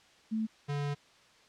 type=tone pair in turn; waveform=sine / square; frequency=220 / 144.03 Hz; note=A3 / D3; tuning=0 / -33 cents; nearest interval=perfect fifth; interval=733 cents; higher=first; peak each=-29 / -32 dBFS; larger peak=first; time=0.31-0.47 / 0.68-0.95 s; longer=second; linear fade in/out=20 ms; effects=white hiss -61 dBFS RMS until 1.48 s + low-pass 5000 Hz 12 dB/octave